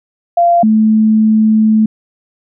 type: tone pair in turn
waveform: sine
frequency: 690 / 217.7 Hz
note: F5 / A3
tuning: -21 / -18 cents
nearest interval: octave + minor sixth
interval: 1997 cents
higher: first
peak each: -6 dBFS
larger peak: neither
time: 0.37-0.63 / 0.63-1.86 s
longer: second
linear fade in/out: 5 ms
effects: none